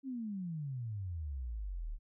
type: exponential sweep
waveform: sine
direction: down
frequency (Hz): 277.2 to 34.65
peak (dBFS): -37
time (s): 0.03-1.99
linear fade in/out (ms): 50
effects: none